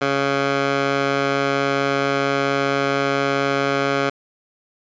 15% pulse tone with band-pass filter, 138.8 Hz, C#3, 3 cents sharp, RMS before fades -20 dBFS, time 0.01-4.1 s, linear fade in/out 10 ms, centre 1300 Hz, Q 0.61, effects resampled to 16000 Hz

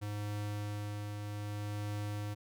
square tone with tremolo, 103.83 Hz, G#2, in tune, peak -36 dBFS, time 0.01-2.35 s, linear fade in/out 20 ms, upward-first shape triangle, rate 0.64 Hz, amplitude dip 35%, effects none

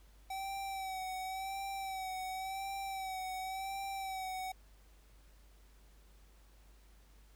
square tone with vibrato, 766 Hz, G5, 40 cents flat, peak -39 dBFS, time 0.3-4.52 s, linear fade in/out 5 ms, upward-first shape sine, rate 0.92 Hz, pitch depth 40 cents each way, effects added 50 Hz sine -59 dBFS peak until 7.35 s + pink hiss -68 dBFS RMS until 7.35 s

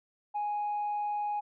sine tone, 830.6 Hz, G#5, in tune, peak -28 dBFS, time 0.34-1.41 s, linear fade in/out 20 ms, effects tanh soft clip ceiling -27 dBFS

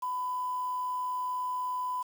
sine tone with quantisation, 1001 Hz, B5, 23 cents sharp, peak -30 dBFS, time 0.02-2.03 s, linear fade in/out 10 ms, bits 8, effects none

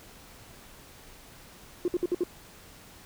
sine tone bursts, 353.8 Hz, F4, 23 cents sharp, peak -22 dBFS, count 5, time 1.85-2.236 s, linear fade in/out 2 ms, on 30 ms, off 59 ms, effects tanh soft clip ceiling -19 dBFS + pink hiss -51 dBFS RMS until 3.05 s

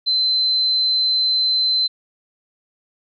sine tone, 4070 Hz, C8, 49 cents flat, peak -15 dBFS, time 0.06-1.88 s, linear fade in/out 20 ms, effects none

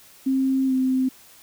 sine tone with pitch glide, 265.7 to 259.8 Hz, C4 to C4, +27 to -12 cents, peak -18 dBFS, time 0.26-1.09 s, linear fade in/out 10 ms, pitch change -39 cents, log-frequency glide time 0.66-0.73 s, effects white hiss -50 dBFS RMS until 1.42 s

